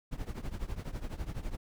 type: noise with tremolo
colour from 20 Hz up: brown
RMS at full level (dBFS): -34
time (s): 0.11-1.57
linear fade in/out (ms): 20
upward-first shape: triangle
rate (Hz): 12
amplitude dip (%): 90
effects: none